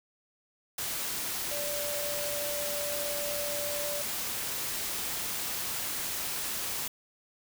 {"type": "tone in noise", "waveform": "sine", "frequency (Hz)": 583, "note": "D5", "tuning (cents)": -13, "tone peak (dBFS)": -35, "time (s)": [1.51, 4.02], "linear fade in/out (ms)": 5, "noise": "white", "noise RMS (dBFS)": -34, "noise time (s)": [0.78, 6.88], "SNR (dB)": -4, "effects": []}